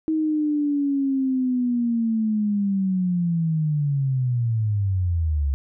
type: linear sweep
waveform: sine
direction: down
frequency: 317.9 to 67.2 Hz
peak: -19 dBFS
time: 0.08-5.54 s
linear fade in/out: 0 ms
effects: none